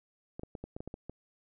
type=clicks; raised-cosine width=2 ms; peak=-27 dBFS; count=9; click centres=0.395 / 0.434 / 0.552 / 0.64 / 0.765 / 0.805 / 0.876 / 0.941 / 1.096 s; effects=none